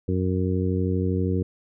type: harmonic tone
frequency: 92.5 Hz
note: F#2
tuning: in tune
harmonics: 1 / 2 / 3 / 4 / 5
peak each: -24 / -27 / -29 / -30 / -31 dBFS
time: 0.08-1.43 s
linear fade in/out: 5 ms
effects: none